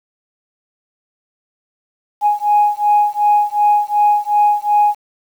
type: beating tone pair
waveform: sine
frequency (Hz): 830 / 832.7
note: G#5 / G#5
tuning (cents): -1 / +4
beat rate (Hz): 2.7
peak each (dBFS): -13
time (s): 2.21-4.95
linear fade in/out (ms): 50
effects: tanh soft clip ceiling -4 dBFS + 7-bit